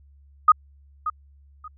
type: tone with echo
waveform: sine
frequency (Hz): 1244.5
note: D#6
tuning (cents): 0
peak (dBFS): -9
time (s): 0.48-0.52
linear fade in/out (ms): 5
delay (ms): 580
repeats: 2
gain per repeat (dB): -13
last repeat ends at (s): 1.68
effects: added 70 Hz sine -50 dBFS peak until 1.77 s